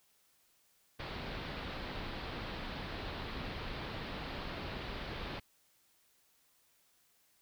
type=low-pass noise; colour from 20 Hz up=pink; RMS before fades=-42 dBFS; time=0.99-5.4 s; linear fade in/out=10 ms; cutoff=4500 Hz; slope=48 dB/octave; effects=white hiss -71 dBFS RMS until 7.41 s